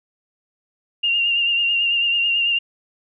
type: tone with vibrato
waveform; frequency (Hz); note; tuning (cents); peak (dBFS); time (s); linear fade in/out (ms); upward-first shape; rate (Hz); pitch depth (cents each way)
sine; 2794; F7; 0; -16; 1.03-2.59; 10; triangle; 9.1; 39
effects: none